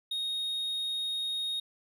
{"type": "tone", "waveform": "triangle", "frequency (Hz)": 3729, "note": "A#7", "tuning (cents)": 0, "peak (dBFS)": -29, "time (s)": [0.11, 1.6], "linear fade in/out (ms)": 5, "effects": []}